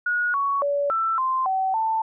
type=tone with pitch steps; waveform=sine; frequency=1450 / 1117 / 571 / 1332 / 1043 / 762 / 888 Hz; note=F#6 / C#6 / D5 / E6 / C6 / G5 / A5; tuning=-35 / +13 / -49 / +18 / -6 / -49 / +16 cents; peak=-20 dBFS; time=0.06-2.02 s; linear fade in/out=5 ms; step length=280 ms; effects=none